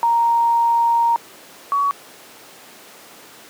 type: tone pair in turn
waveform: sine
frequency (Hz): 932.3 / 1127.4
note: A#5 / C#6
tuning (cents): 0 / +29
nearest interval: minor third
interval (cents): 329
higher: second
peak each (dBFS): -13 / -15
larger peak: first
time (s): 0.03-1.16 / 1.72-1.91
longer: first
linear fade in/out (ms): 0
effects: pink hiss -42 dBFS RMS until 3.49 s + high-pass 300 Hz 12 dB/octave